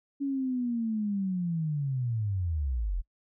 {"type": "linear sweep", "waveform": "sine", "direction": "down", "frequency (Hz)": [282.3, 38.55], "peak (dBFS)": -27, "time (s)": [0.2, 3.02], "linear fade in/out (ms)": 20, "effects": ["noise-tail reverb RT60 0.1 s tail -26 dB re dry"]}